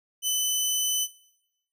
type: tone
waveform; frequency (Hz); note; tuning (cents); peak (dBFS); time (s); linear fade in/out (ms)
15% pulse; 3015; F#7; +32; -16; 0.22-1.08; 50
effects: noise-tail reverb RT60 0.8 s tail -18 dB re dry